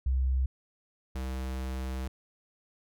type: tone pair in turn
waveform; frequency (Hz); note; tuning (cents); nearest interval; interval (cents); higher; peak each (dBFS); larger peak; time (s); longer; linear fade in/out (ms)
sine / square; 65 / 65; C2 / C2; -11 / -11; unison; 0; neither; -24 / -33; first; 0.06-0.46 / 1.15-2.08; second; 5
effects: none